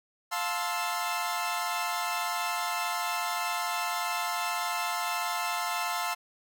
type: chord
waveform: sawtooth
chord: F major seventh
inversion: none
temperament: equal with one note detuned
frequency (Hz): 704.9 / 880 / 1046.5 / 1318.5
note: F5 / A5 / C6 / E6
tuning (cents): +16 / 0 / 0 / 0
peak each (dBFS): -31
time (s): 0.31-6.15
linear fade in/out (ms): 20
effects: none